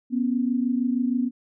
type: tone pair together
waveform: sine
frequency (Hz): 243.3 / 269.7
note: B3 / C#4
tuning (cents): -26 / -47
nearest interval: major second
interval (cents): 179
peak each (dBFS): -22 / -26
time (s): 0.1-1.31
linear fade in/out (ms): 50
effects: none